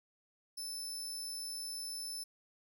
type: tone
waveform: 25% pulse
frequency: 5274 Hz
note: E8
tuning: in tune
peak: -35 dBFS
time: 0.57-2.24 s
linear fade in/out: 10 ms
effects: none